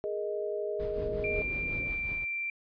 sine chord, Ab suspended second, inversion none, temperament just, 415.3 / 467.2 / 623 Hz, Ab4 / Bb4 / Eb5, 0 / +4 / +2 cents, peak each -33 / -39 / -35 dBFS, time 0.04-1.42 s, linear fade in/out 0 ms
brown noise with tremolo, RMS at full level -39 dBFS, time 0.79-2.25 s, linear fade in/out 10 ms, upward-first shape triangle, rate 5.5 Hz, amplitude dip 65%
pink low-pass noise, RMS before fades -41 dBFS, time 0.97-1.91 s, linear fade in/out 5 ms, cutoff 570 Hz, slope 48 dB/octave
sine tone with pitch glide, 2372 to 2356 Hz, D7 to D7, +17 to +5 cents, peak -31 dBFS, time 1.24-2.5 s, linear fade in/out 2 ms, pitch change -12 cents, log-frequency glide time 1.72-1.78 s
effects resampled to 11025 Hz

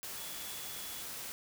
sine tone in noise, 3400 Hz, G#7, 40 cents sharp, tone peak -51 dBFS, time 0.17-1.02 s, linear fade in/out 0 ms, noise white, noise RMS -43 dBFS, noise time 0.03-1.32 s, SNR -11 dB, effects none

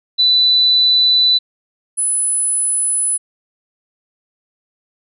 sine tone pair in turn, 3985 / 10062 Hz, B7 / D#9, +15 / +18 cents, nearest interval octave + major third, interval 1603 cents, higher second, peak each -9 / -14 dBFS, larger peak first, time 0.18-1.39 / 1.97-3.18 s, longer neither, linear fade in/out 20 ms, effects none

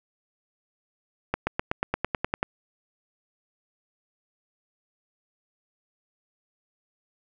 accelerating click train, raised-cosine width 0.5 ms, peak -9 dBFS, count 11, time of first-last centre 1.34-2.429 s, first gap 130 ms, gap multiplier 0.96, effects none

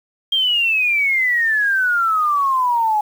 sine exponential sweep, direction down, 3220 to 832 Hz, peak -14 dBFS, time 0.32-3.01 s, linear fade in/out 5 ms, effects 7-bit

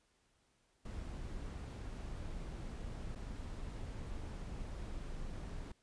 brown noise with dropouts, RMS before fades -44 dBFS, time 0.85-5.72 s, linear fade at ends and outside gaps 5 ms, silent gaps 3.151-3.156 s, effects pink hiss -75 dBFS RMS until 5.82 s + resampled to 22050 Hz

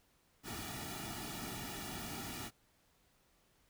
pink noise with comb filter, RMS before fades -44 dBFS, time 0.43-2.51 s, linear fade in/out 50 ms, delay 1.9 ms, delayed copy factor -0.8, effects pink hiss -72 dBFS RMS until 3.69 s

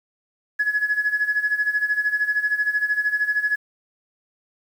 sine tone with tremolo, 1692 Hz, G#6, 32 cents sharp, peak -15 dBFS, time 0.59-3.56 s, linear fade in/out 10 ms, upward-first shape sine, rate 13 Hz, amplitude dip 80%, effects tanh soft clip ceiling -12 dBFS + 8-bit

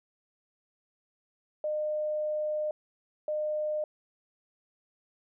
sine tone bursts at uneven times, 608 Hz, D#5, 40 cents flat, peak -28 dBFS, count 2, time 1.64-2.71 / 3.28-3.84 s, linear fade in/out 2 ms, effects none

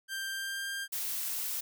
sawtooth tone with pitch glide, 1579 to 1594.6 Hz, G6 to G6, +12 to +29 cents, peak -31 dBFS, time 0.08-0.88 s, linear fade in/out 50 ms, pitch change +17 cents, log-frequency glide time 0.29-0.69 s
blue noise, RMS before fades -35 dBFS, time 0.92-1.61 s, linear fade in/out 10 ms
effects none

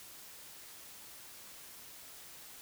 silence, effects white hiss -52 dBFS RMS until 2.61 s

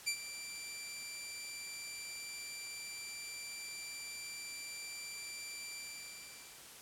15% pulse tone with ADSR envelope, 2349 Hz, D7, in tune, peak -24 dBFS, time 0.06-6.65 s, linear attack 20 ms, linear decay 76 ms, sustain -13 dB, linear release 900 ms, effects white hiss -53 dBFS RMS until 6.81 s + low-pass 12000 Hz 12 dB/octave

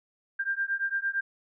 sine beating tone pair, 1587 / 1595.8 Hz, G6 / G6, +21 / +30 cents, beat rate 8.8 Hz, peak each -30 dBFS, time 0.39-1.21 s, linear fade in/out 10 ms, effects none

